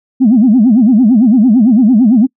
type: tone with vibrato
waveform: sine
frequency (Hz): 233.1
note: A#3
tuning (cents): 0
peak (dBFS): -3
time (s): 0.2-2.27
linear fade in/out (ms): 20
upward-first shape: sine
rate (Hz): 8.9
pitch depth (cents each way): 240
effects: noise-tail reverb RT60 0.1 s tail -25 dB re dry + tanh soft clip ceiling 0 dBFS